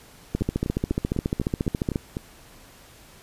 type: two click trains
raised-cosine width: 3 ms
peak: -10 / -15 dBFS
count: 24 / 8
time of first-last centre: 0.35-1.958 / 0.41-2.169 s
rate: 14.3 / 3.98 Hz
effects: pink hiss -50 dBFS RMS until 3.22 s + resampled to 32000 Hz